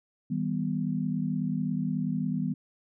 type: chord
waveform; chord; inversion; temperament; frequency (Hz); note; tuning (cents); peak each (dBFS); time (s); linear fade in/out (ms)
sine; Eb augmented; none; equal with one note detuned; 159.38 / 196 / 246.9; Eb3 / G3 / B3; +42 / 0 / 0; -31; 0.3-2.54; 10
effects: none